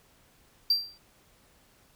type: tone with exponential decay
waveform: triangle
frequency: 4711 Hz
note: D8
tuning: 5 cents sharp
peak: -17 dBFS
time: 0.7-0.98 s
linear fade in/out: 5 ms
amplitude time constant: 59 ms
effects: pink hiss -62 dBFS RMS until 1.95 s